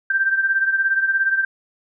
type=beating tone pair; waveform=sine; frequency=1568 / 1585 Hz; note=G6 / G6; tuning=0 / +19 cents; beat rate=17 Hz; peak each=-17 / -23 dBFS; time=0.1-1.45 s; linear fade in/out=5 ms; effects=none